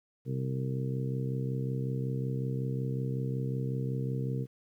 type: harmonic tone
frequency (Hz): 65.41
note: C2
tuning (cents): 0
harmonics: 2 / 3 / 4 / 5 / 6 / 7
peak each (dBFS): -31 / -39 / -41 / -46 / -45 / -41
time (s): 0.25-4.47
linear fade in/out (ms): 50
effects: 11-bit